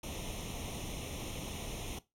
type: noise with comb filter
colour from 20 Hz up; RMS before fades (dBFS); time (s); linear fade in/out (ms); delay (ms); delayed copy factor
pink; -41; 0.03-1.99; 5; 0.32; +0.8
effects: noise-tail reverb RT60 0.2 s tail -17 dB re dry + low-pass 12000 Hz 12 dB/octave